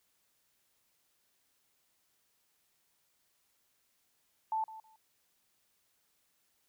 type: tone with echo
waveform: sine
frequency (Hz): 880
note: A5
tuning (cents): 0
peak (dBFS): -30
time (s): 4.52-4.64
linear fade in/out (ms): 2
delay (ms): 160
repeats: 2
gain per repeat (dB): -15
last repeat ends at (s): 4.96
effects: white hiss -75 dBFS RMS until 6.68 s